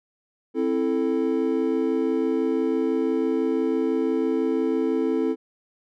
triangle chord, A minor, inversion first, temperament just, 264 / 330 / 440 Hz, C4 / E4 / A4, +16 / +2 / 0 cents, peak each -23 dBFS, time 0.54-5.36 s, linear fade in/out 50 ms, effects none

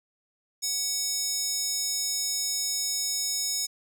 square tone with high-pass filter, 750 Hz, F#5, 23 cents sharp, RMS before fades -29 dBFS, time 0.62-3.67 s, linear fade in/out 20 ms, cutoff 6000 Hz, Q 4.4, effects none

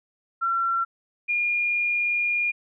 sine tone pair in turn, 1359 / 2421 Hz, F6 / D#7, -48 / -48 cents, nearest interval minor seventh, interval 1000 cents, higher second, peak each -21 / -21 dBFS, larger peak neither, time 0.41-0.85 / 1.28-2.52 s, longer second, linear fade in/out 20 ms, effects none

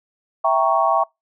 sine chord, E diminished seventh, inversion none, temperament equal, 659.3 / 784 / 932.3 / 1108.7 Hz, E5 / G5 / Bb5 / Db6, 0 / 0 / 0 / 0 cents, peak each -19 / -20 / -22 / -19 dBFS, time 0.44-1.04 s, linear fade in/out 10 ms, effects noise-tail reverb RT60 0.2 s tail -26 dB re dry

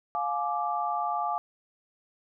sine chord, D diminished, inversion first, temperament just, 704.8 / 845.8 / 1174.7 Hz, F5 / Ab5 / D6, +16 / +31 / 0 cents, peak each -31 dBFS, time 0.15-1.38 s, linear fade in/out 0 ms, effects none

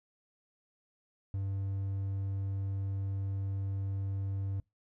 triangle tone, 97.7 Hz, G2, 5 cents flat, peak -30 dBFS, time 1.34-4.6 s, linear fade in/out 0 ms, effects noise-tail reverb RT60 0.2 s tail -25 dB re dry

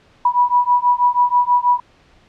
sine beating tone pair, 975 / 981.2 Hz, B5 / B5, -23 / -12 cents, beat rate 6.2 Hz, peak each -15 dBFS, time 0.25-1.8 s, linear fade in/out 5 ms, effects pink hiss -52 dBFS RMS until 2.28 s + low-pass 4000 Hz 12 dB/octave

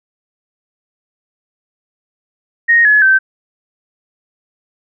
sine tone with pitch steps, 1864.7 / 1700.1 / 1550 Hz, A#6 / G#6 / G6, 0 / +40 / -20 cents, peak -6 dBFS, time 2.68-3.19 s, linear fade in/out 20 ms, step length 170 ms, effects none

